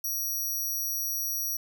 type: tone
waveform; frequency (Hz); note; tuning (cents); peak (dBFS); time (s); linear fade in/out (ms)
10% pulse; 5760; F#8; -47; -23; 0.04-1.57; 5
effects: none